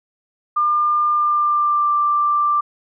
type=tone with pitch glide; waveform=sine; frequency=1200 to 1179.4 Hz; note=D6 to D6; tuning=+37 to +7 cents; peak=-14 dBFS; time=0.56-2.61 s; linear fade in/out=10 ms; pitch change=-30 cents; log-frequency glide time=1.13-1.92 s; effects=none